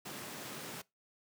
pink high-pass noise, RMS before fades -45 dBFS, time 0.05-0.82 s, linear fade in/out 10 ms, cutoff 140 Hz, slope 24 dB/octave, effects noise-tail reverb RT60 0.2 s tail -22 dB re dry

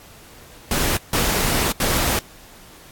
pink noise bursts at uneven times, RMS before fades -20 dBFS, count 3, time 0.71-0.97 / 1.13-1.72 / 1.8-2.19 s, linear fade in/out 2 ms, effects pink hiss -45 dBFS RMS until 2.91 s + AAC 64 kbps

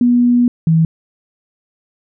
sine tone pair in turn, 242.9 / 162.12 Hz, B3 / E3, -29 / -29 cents, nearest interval perfect fifth, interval 700 cents, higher first, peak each -8 dBFS, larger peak neither, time 0.01-0.48 / 0.67-0.85 s, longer first, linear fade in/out 2 ms, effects none

